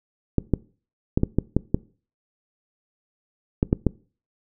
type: clicks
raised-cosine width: 3 ms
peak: -5 dBFS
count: 10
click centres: 0.383 / 0.537 / 1.175 / 1.234 / 1.386 / 1.566 / 1.745 / 3.629 / 3.729 / 3.867 s
effects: noise-tail reverb RT60 0.4 s tail -22 dB re dry